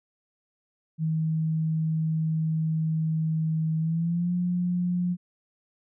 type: tone with pitch glide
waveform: sine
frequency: 159.1 to 177.56 Hz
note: D#3 to F3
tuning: +39 to +29 cents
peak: -23 dBFS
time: 0.98-5.17 s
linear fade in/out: 50 ms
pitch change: +190 cents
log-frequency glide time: 3.79-4.33 s
effects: none